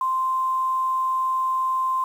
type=tone; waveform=sine; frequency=1043 Hz; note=C6; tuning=6 cents flat; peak=-20 dBFS; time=0.01-2.04 s; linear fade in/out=2 ms; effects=8-bit

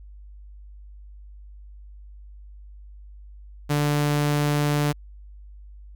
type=tone; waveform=sawtooth; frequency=146.83 Hz; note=D3; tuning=in tune; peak=-16 dBFS; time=3.69-4.93 s; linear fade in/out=20 ms; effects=added 50 Hz sine -41 dBFS peak until 5.95 s

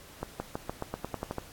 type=accelerating click train; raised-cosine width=1 ms; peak=-18 dBFS; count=11; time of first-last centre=0.23-1.383 s; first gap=170 ms; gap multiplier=0.91; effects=pink hiss -51 dBFS RMS until 1.52 s + AAC 64 kbps

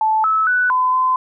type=tone with pitch steps; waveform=sine; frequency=873 / 1301 / 1487 / 1015 / 1025 Hz; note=A5 / E6 / F#6 / B5 / C6; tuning=-14 / -23 / +8 / +47 / -36 cents; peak=-13 dBFS; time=0.01-1.16 s; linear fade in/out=2 ms; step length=230 ms; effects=none

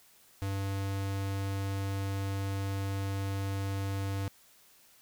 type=tone; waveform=square; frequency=98 Hz; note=G2; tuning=in tune; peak=-32 dBFS; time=0.42-4.28 s; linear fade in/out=0 ms; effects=white hiss -61 dBFS RMS until 5.01 s

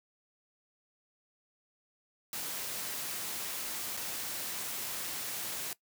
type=noise with dropouts; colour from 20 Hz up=white; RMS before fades=-38 dBFS; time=2.33-5.73 s; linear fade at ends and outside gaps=1 ms; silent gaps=3.968-3.972 s; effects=noise-tail reverb RT60 0.1 s tail -19 dB re dry + high-pass 100 Hz 12 dB/octave

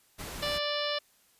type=noise; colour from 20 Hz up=pink; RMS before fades=-40 dBFS; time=0.18-0.59 s; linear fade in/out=20 ms
type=harmonic tone; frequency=587.3 Hz; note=D5; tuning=in tune; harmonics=1 / 2 / 3 / 4 / 5 / 6 / 7 / 8 / 9; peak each=-33 / -38 / -39 / -42 / -37 / -38 / -39 / -44 / -40 dBFS; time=0.42-0.99 s; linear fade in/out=10 ms
effects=white hiss -65 dBFS RMS until 1.39 s + resampled to 32000 Hz

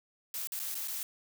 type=noise with dropouts; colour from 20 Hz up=blue; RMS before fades=-37 dBFS; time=0.34-1.03 s; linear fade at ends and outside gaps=1 ms; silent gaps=0.472-0.52 / 0.593-0.599 / 0.745-0.752 / 0.876-0.881 s; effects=none

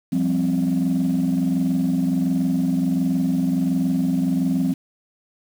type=chord; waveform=sine; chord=F suspended second; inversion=none; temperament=equal; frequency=174.61 / 196 / 261.6 Hz; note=F3 / G3 / C4; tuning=0 / 0 / 0 cents; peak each=-21 / -23 / -19 dBFS; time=0.12-4.74 s; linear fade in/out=10 ms; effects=tanh soft clip ceiling -13 dBFS + 7-bit

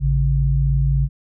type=tone pair together; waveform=sine; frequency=55 / 138.59 Hz; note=A1 / C#3; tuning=0 / 0 cents; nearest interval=octave + major third; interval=1600 cents; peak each=-17 dBFS; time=0-1.09 s; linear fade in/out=50 ms; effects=none

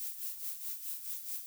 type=noise with tremolo; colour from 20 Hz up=violet; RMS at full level=-38 dBFS; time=0-1.46 s; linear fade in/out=0 ms; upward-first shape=sine; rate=4.7 Hz; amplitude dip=65%; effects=none

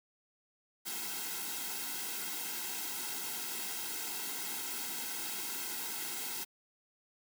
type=noise with comb filter; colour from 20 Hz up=white; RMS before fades=-39 dBFS; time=0.85-6.45 s; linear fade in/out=20 ms; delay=1.7 ms; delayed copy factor=-0.9; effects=high-pass 200 Hz 12 dB/octave

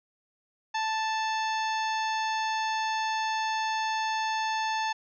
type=harmonic tone with a mistuned harmonic; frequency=880 Hz; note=A5; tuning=in tune; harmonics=1 / 2 / 3 / 4 / 5 / 6 / 7; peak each=-28 / -34 / -38 / -40 / -42 / -44 / -45 dBFS; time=0.74-4.93 s; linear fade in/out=10 ms; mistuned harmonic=7; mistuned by=+76 cents; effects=none

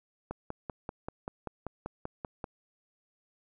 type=click train; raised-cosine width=1 ms; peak=-22 dBFS; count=12; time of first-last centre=0.31-2.442 s; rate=5.16 Hz; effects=none

